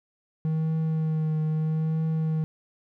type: tone with vibrato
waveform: triangle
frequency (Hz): 157.7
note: D#3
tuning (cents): +24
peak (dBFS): -21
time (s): 0.45-2.44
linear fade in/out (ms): 0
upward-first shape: triangle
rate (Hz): 0.78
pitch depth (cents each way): 25
effects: none